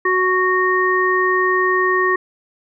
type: harmonic tone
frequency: 370 Hz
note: F#4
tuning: in tune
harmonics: 1 / 3 / 5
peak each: -18 / -18 / -18 dBFS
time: 0.05-2.16 s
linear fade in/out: 5 ms
effects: none